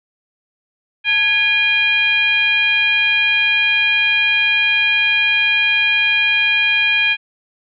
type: tone with frequency modulation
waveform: sine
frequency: 2436 Hz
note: D#7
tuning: 37 cents flat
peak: -12 dBFS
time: 1.04-7.17 s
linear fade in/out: 50 ms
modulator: 775 Hz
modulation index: 0.87
effects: none